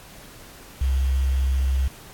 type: tone with quantisation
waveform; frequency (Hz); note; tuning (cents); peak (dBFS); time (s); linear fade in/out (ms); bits
sine; 66.1; C2; +18; -18; 0.81-1.88; 5; 7
effects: pink hiss -45 dBFS RMS until 2.13 s + AAC 64 kbps